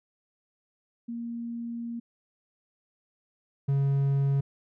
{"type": "tone pair in turn", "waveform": ["sine", "triangle"], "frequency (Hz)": [234.2, 138.61], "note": ["A#3", "C#3"], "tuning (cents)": [8, 0], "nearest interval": "major sixth", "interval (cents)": 908, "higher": "first", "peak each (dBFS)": [-32, -20], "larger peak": "second", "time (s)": [[1.08, 2], [3.68, 4.41]], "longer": "first", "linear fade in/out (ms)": 10, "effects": []}